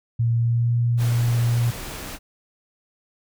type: tone with pitch glide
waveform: sine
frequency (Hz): 116.54 to 118.85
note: A#2 to A#2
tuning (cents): 0 to +34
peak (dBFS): -17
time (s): 0.19-1.71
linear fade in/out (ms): 10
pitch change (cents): +34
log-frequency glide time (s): 0.35-0.74
type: noise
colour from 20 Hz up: pink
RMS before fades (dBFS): -34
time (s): 0.97-2.19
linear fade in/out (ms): 50
effects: none